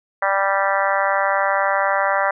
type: harmonic tone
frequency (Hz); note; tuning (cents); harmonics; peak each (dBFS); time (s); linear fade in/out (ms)
196; G3; 0; 3 / 4 / 5 / 6 / 7 / 8 / 9 / 10; -22 / -23 / -24 / -25 / -25 / -26 / -27 / -27; 0.22-2.31; 5
effects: none